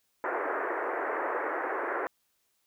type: band-pass noise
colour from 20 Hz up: pink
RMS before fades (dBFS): -32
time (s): 0.24-2.07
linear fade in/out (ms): 0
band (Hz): 340 to 1900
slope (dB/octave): 48
effects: white hiss -74 dBFS RMS until 2.66 s